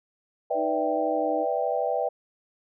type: chord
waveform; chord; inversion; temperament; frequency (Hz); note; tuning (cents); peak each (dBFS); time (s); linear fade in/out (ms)
sine; E minor seventh; second; equal; 493.9 / 587.3 / 659.3 / 784; B4 / D5 / E5 / G5; 0 / 0 / 0 / 0; -29; 0.5-2.09; 10
type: tone with vibrato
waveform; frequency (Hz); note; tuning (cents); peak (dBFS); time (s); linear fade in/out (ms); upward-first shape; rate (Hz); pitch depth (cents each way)
sine; 311.1; D#4; 0; -30; 0.54-1.46; 50; square; 2.4; 10
effects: none